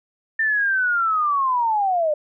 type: linear sweep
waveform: sine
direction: down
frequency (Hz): 1800 to 585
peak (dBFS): -17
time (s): 0.39-2.14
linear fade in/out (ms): 5
effects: none